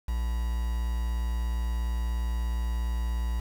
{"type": "tone with quantisation", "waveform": "triangle", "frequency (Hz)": 58.5, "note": "A#1", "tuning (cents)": 7, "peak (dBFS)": -24, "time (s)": [0.08, 3.4], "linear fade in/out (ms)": 5, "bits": 7, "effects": []}